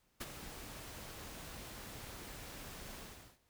pink noise with ADSR envelope, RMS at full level -40 dBFS, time 0.2-3.39 s, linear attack 13 ms, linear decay 33 ms, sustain -9 dB, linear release 410 ms, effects pink hiss -75 dBFS RMS until 3.49 s

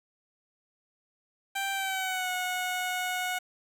15% pulse tone with pitch glide, 784 to 731.5 Hz, G5 to F#5, 0 to -20 cents, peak -23 dBFS, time 1.55-3.39 s, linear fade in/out 10 ms, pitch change -120 cents, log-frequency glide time 1.73-2.3 s, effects 9-bit

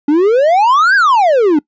triangle exponential two-way sweep, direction up then down, 280.5 to 1661.2 to 280.5 Hz, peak -5 dBFS, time 0.08-1.59 s, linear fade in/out 5 ms, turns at 0.95 s, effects noise-tail reverb RT60 0.1 s tail -23 dB re dry + resampled to 16000 Hz

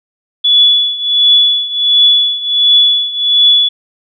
sine tone with tremolo, 3423 Hz, A7, 48 cents flat, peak -3 dBFS, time 0.44-3.69 s, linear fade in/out 10 ms, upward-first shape triangle, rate 1.4 Hz, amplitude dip 85%, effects none

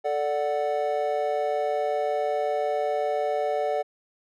triangle chord, D major, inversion second, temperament equal, 440 / 587.3 / 740 Hz, A4 / D5 / F#5, 0 / 0 / 0 cents, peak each -27 / -25 / -26 dBFS, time 0.04-3.83 s, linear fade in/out 20 ms, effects none

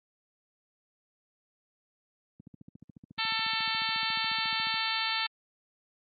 click train, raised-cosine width 5 ms, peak -30 dBFS, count 34, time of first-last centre 2.4-4.74 s, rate 14.1 Hz
harmonic tone, 445.3 Hz, A4, 21 cents sharp, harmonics 2 / 3 / 4 / 5 / 6 / 7 / 8 / 9 / 10, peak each -37 / -37 / -37 / -37 / -37 / -37 / -37 / -37 / -37 dBFS, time 3.18-5.27 s, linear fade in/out 10 ms
effects high-pass 200 Hz 12 dB/octave + Opus 48 kbps

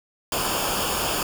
pink noise with comb filter, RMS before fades -25 dBFS, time 0.32-1.23 s, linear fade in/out 2 ms, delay 0.5 ms, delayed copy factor -0.7, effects none

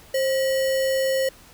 sine tone with sample-and-hold, 531 Hz, C5, 25 cents sharp, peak -19 dBFS, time 0.14-1.29 s, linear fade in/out 5 ms, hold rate 2450 Hz, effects pink hiss -49 dBFS RMS until 1.53 s

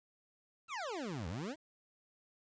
25% pulse exponential two-way sweep, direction down then up, 1392 to 77.78 to 338.6 Hz, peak -35 dBFS, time 0.68-1.56 s, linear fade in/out 50 ms, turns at 1.28 s, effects resampled to 16000 Hz + 11-bit

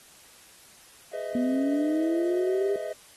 triangle chord, E major seventh, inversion first, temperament equal with one note detuned, 415.3 / 504.8 / 622.3 / 659.3 Hz, G#4 / B4 / D#5 / E5, 0 / +38 / 0 / 0 cents, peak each -38 / -36 / -32 / -35 dBFS, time 1.13-2.93 s, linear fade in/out 5 ms
sine linear sweep, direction up, 242.3 to 404.9 Hz, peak -23 dBFS, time 1.35-2.76 s, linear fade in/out 2 ms
effects white hiss -53 dBFS RMS until 3.16 s + AAC 32 kbps

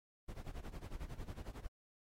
brown noise with tremolo, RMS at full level -43 dBFS, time 0.28-1.67 s, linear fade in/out 10 ms, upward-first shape sine, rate 11 Hz, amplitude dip 85%, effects AAC 48 kbps

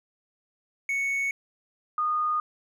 triangle / sine tone pair in turn, 2217 / 1228.5 Hz, C#7 / D#6, 0 / -22 cents, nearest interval minor seventh, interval 1022 cents, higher first, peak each -23 dBFS, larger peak neither, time 0.89-1.31 / 1.98-2.4 s, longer neither, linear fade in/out 2 ms, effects none

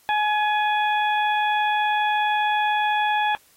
harmonic tone with a mistuned harmonic, 844 Hz, G#5, 28 cents sharp, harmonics 1 / 2 / 3 / 4, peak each -20 / -26 / -30 / -32 dBFS, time 0.09-3.35 s, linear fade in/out 0 ms, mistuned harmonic 3, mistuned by -35 cents, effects white hiss -57 dBFS RMS until 3.56 s + AAC 48 kbps

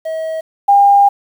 triangle / sine tone pair in turn, 640 / 803.7 Hz, D#5 / G5, +49 / +43 cents, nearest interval major third, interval 394 cents, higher second, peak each -16 / -5 dBFS, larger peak second, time 0.05-0.41 / 0.68-1.09 s, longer second, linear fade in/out 10 ms, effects 7-bit

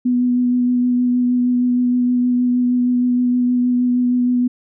sine tone with vibrato, 246.9 Hz, B3, in tune, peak -13 dBFS, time 0.05-4.48 s, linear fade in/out 10 ms, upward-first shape sine, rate 6.4 Hz, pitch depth 13 cents each way, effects none

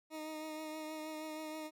20% pulse tone with vibrato, 311.1 Hz, D#4, in tune, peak -37 dBFS, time 0.1-1.71 s, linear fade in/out 50 ms, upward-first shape triangle, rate 6.3 Hz, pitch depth 25 cents each way, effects none

